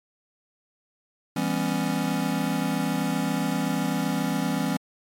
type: chord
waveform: square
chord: C# half-diminished seventh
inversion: first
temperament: just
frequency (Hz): 166.31 / 199.57 / 249.5 / 277.2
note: E3 / G3 / B3 / C#4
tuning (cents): +16 / +31 / +18 / 0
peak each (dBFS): -30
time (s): 1.36-4.77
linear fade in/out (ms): 5
effects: MP3 64 kbps